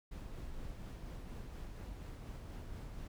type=noise with tremolo; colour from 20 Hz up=brown; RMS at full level=-45 dBFS; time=0.11-3.08 s; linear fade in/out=10 ms; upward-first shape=sine; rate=4.2 Hz; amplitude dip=25%; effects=none